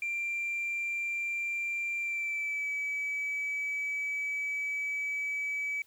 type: tone with pitch glide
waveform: sine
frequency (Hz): 2368 to 2290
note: D7 to D7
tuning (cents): +14 to -44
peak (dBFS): -29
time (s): 0.02-5.82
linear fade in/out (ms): 2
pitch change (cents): -58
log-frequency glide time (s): 1.98-2.69
effects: tanh soft clip ceiling -28 dBFS + white hiss -64 dBFS RMS until 5.86 s